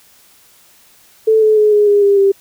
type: tone with pitch steps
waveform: sine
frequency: 440 / 431.9 / 424 / 416.3 / 408.6 / 401.2 / 393.8 Hz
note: A4 / A4 / G#4 / G#4 / G#4 / G4 / G4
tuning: 0 / -32 / +36 / +4 / -28 / +40 / +8 cents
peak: -7 dBFS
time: 1.27-2.32 s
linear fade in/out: 10 ms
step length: 150 ms
effects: white hiss -48 dBFS RMS until 2.4 s